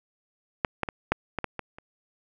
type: clicks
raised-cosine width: 0.5 ms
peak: -7 / -10 / -16 / -6 / -13 / -13 / -17 / -28 dBFS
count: 8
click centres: 0.648 / 0.833 / 0.888 / 1.12 / 1.387 / 1.443 / 1.593 / 1.785 s
effects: none